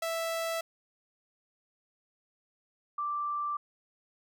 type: tone pair in turn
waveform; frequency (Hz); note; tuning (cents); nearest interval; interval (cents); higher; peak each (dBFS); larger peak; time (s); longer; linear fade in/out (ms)
sawtooth / sine; 659.3 / 1174.7; E5 / D6; 0 / 0; minor seventh; 1000; second; -27 / -30; first; 0.02-0.61 / 2.98-3.57; neither; 5
effects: none